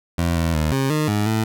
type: tone with pitch steps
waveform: 20% pulse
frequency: 85.1 / 82.8 / 77.4 / 134.8 / 153 / 104.4 / 110.2 Hz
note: F2 / E2 / D#2 / C#3 / D#3 / G#2 / A2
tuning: -44 / +8 / -9 / -48 / -29 / +10 / +3 cents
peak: -13 dBFS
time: 0.18-1.44 s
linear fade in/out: 5 ms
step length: 180 ms
effects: none

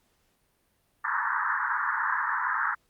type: band-pass noise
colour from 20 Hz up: white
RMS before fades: -28 dBFS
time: 1.04-2.75 s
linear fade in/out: 10 ms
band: 890 to 1800 Hz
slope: 96 dB/octave
effects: pink hiss -70 dBFS RMS until 2.89 s + Opus 48 kbps

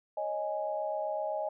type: chord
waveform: sine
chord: C# suspended second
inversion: none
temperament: equal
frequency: 554.4 / 622.3 / 830.6 Hz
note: C#5 / D#5 / G#5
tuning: 0 / 0 / 0 cents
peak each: -39 / -33 / -36 dBFS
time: 0.17-1.49 s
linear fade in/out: 5 ms
effects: none

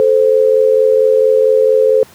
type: tone pair together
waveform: sine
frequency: 437.6 / 522 Hz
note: A4 / C5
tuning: -9 / -4 cents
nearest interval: minor third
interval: 305 cents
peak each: -10 dBFS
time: 0-2.03 s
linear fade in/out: 0 ms
effects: pink hiss -42 dBFS RMS until 2.14 s + high-pass 100 Hz 12 dB/octave

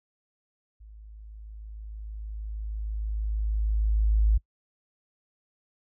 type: tone with level ramp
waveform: sine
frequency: 53.2 Hz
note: G#1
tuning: 42 cents sharp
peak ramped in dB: -45 to -17 dBFS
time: 0.8-4.38 s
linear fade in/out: 10 ms
effects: noise-tail reverb RT60 0.1 s tail -24 dB re dry

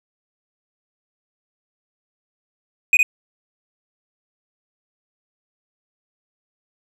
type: tone with echo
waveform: triangle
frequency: 2489 Hz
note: D#7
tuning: in tune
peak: -8 dBFS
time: 2.93-2.97 s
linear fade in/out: 2 ms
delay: 60 ms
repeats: 1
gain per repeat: -2 dB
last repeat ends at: 3.03 s
effects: none

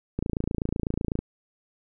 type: click train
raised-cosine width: 3 ms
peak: -14 dBFS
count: 29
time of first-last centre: 0.19-1.19 s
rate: 28 Hz
effects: none

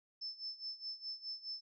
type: tone with tremolo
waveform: sine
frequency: 5274 Hz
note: E8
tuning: in tune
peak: -39 dBFS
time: 0.21-1.61 s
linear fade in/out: 10 ms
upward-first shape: sine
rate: 4.8 Hz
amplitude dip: 85%
effects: none

